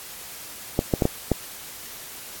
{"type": "clicks", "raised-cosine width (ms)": 2, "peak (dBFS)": -5, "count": 5, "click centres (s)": [0.791, 0.938, 1.022, 1.054, 1.317], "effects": ["white hiss -39 dBFS RMS until 2.4 s", "AAC 64 kbps"]}